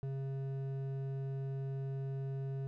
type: tone with hard clipping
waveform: triangle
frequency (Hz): 135.6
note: C#3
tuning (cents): -38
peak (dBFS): -38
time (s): 0.03-2.67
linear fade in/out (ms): 0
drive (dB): 12
effects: none